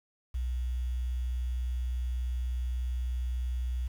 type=tone with quantisation; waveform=sine; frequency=61.7 Hz; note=B1; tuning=1 cent flat; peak=-29 dBFS; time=0.34-3.88 s; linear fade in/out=10 ms; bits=9; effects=none